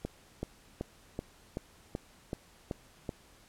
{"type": "click train", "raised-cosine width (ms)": 2, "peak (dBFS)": -21, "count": 9, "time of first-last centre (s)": [0.05, 3.092], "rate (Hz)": 2.63, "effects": ["pink hiss -60 dBFS RMS until 3.48 s", "low-pass 12000 Hz 12 dB/octave"]}